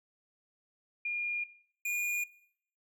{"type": "tone pair in turn", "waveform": ["sine", "square"], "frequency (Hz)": [2418, 2432], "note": ["D7", "D#7"], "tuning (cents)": [50, -40], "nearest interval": "unison", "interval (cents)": 10, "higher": "second", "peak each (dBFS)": [-31, -32], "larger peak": "first", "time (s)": [[1.05, 1.44], [1.85, 2.24]], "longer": "neither", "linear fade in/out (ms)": 5, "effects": ["noise-tail reverb RT60 0.6 s tail -18 dB re dry"]}